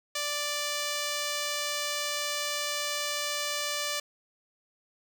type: tone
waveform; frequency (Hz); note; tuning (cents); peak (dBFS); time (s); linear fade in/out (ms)
5% pulse; 587.3; D5; 0; -18; 0.15-4; 5
effects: none